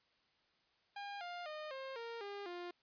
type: tone with pitch steps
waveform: sawtooth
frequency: 808 / 703.4 / 612.3 / 533.1 / 464.1 / 404 / 351.7 Hz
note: G#5 / F5 / D#5 / C5 / A#4 / G#4 / F4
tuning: -48 / +12 / -28 / +32 / -8 / -48 / +12 cents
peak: -40 dBFS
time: 0.96-2.71 s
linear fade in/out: 5 ms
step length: 250 ms
effects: white hiss -75 dBFS RMS until 2.82 s + resampled to 11025 Hz